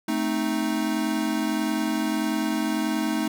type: chord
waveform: square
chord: A diminished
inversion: none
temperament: equal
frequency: 220 / 261.6 / 311.1 Hz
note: A3 / C4 / Eb4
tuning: 0 / 0 / 0 cents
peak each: -28 / -31 / -27 dBFS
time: 0.08-3.28 s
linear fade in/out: 5 ms
effects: none